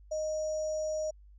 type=tone with sample-and-hold; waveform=sine; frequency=620 Hz; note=D#5; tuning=6 cents flat; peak=-30 dBFS; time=0.11-1.11 s; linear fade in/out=10 ms; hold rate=6300 Hz; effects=added 50 Hz sine -52 dBFS peak until 1.38 s + resampled to 16000 Hz